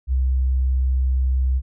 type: tone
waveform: sine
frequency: 64.7 Hz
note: C2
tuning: 19 cents flat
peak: -16 dBFS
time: 0.07-1.62 s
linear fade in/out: 50 ms
effects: none